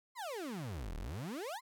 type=exponential two-way sweep; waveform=35% pulse; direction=down then up; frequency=1087 to 34.65 to 1087 Hz; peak=-38 dBFS; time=0.15-1.61 s; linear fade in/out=50 ms; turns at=0.96 s; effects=none